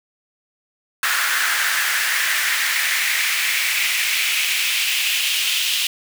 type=noise with high-pass filter sweep; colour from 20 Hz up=pink; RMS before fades=-20 dBFS; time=1.03-5.87 s; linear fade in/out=2 ms; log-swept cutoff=1500 to 3000 Hz; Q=3.1; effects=none